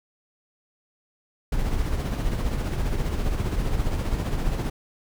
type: noise with tremolo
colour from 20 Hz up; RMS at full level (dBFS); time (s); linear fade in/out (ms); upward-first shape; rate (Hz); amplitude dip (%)
brown; -23; 1.52-4.7; 5; sine; 15; 45
effects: none